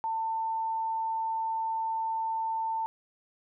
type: tone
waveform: sine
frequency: 895 Hz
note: A5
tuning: 29 cents sharp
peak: -28 dBFS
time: 0.04-2.86 s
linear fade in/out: 0 ms
effects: none